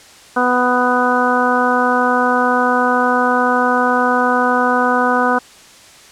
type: harmonic tone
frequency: 248.4 Hz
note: B3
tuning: 10 cents sharp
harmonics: 1 / 2 / 3 / 4 / 5 / 6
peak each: -19 / -19 / -19 / -19 / -19 / -19 dBFS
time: 0.36-5.39 s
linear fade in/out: 10 ms
effects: white hiss -42 dBFS RMS until 6.11 s + low-pass 8000 Hz 12 dB/octave